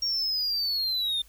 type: linear sweep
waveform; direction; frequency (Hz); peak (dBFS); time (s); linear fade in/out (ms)
triangle; down; 5588 to 3586; -24; 0.02-1.22; 5
effects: added 50 Hz sine -54 dBFS peak until 1.28 s + white hiss -59 dBFS RMS until 1.28 s